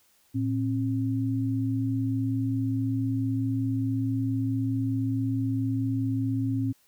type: tone pair together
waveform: sine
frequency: 112.72 / 268.1 Hz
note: A2 / C4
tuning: +42 / +42 cents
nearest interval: octave + minor third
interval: 1500 cents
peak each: -27 / -27 dBFS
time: 0.34-6.73 s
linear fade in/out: 20 ms
effects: white hiss -64 dBFS RMS until 6.87 s